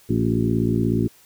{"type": "harmonic tone with a mistuned harmonic", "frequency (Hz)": 56.6, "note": "A1", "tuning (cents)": 50, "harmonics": [1, 2, 3, 4, 5, 6, 7], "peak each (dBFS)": [-33, -23, -26, -23, -25, -26, -31], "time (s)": [0.09, 1.08], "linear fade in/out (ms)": 10, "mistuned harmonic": 6, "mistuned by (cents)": 60, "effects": ["white hiss -53 dBFS RMS until 1.25 s"]}